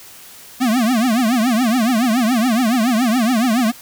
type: tone with vibrato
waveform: square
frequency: 236.7 Hz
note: A#3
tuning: 27 cents sharp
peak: -14 dBFS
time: 0.6-3.72 s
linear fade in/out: 20 ms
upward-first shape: triangle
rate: 7.1 Hz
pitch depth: 220 cents each way
effects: white hiss -40 dBFS RMS until 3.81 s